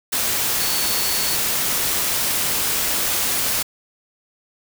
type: tone in noise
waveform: sine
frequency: 4435 Hz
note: C#8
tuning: in tune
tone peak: -27 dBFS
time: 0.6-1.36 s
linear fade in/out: 10 ms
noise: white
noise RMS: -21 dBFS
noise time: 0.12-3.63 s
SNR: -9 dB
effects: none